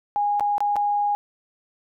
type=tone with dropouts; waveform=sine; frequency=822 Hz; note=G#5; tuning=18 cents flat; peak=-19 dBFS; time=0.16-1.15 s; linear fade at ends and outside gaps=0 ms; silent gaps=0.397-0.407 / 0.581-0.605 / 0.758-0.765 s; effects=none